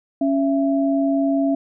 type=tone pair together; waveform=sine; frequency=277.2 / 667.3 Hz; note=C#4 / E5; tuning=0 / +21 cents; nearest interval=octave + minor third; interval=1521 cents; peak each=-17 / -22 dBFS; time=0.21-1.55 s; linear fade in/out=5 ms; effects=none